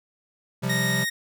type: chord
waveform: square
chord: C suspended fourth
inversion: none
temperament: equal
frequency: 130.81 / 174.61 / 196 Hz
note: C3 / F3 / G3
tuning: 0 / 0 / 0 cents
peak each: -28 / -30 / -30 dBFS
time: 0.62-1.05 s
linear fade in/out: 20 ms
type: tone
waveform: sawtooth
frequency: 1864.7 Hz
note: A#6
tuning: in tune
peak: -21 dBFS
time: 0.69-1.1 s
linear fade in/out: 10 ms
effects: none